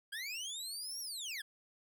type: linear two-way sweep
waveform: 25% pulse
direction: up then down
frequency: 1568 to 5710 to 1568 Hz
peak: -36 dBFS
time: 0.12-1.42 s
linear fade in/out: 10 ms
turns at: 1 s
effects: none